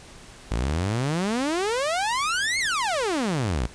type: exponential two-way sweep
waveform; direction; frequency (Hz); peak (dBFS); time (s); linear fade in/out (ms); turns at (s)
sawtooth; up then down; 51.8 to 2217 to 51.8; -19; 0.51-3.67; 5; 2.59
effects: pink hiss -46 dBFS RMS until 3.74 s + resampled to 22050 Hz